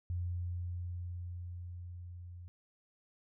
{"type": "tone with level ramp", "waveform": "sine", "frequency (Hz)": 88.1, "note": "F2", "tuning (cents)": 16, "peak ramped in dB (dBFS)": [-33, -46], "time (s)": [0.1, 2.48], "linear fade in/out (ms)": 0, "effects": []}